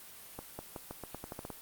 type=accelerating click train; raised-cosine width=1 ms; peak=-26 dBFS; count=11; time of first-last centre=0.39-1.502 s; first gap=200 ms; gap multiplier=0.86; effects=white hiss -51 dBFS RMS until 1.61 s + Opus 32 kbps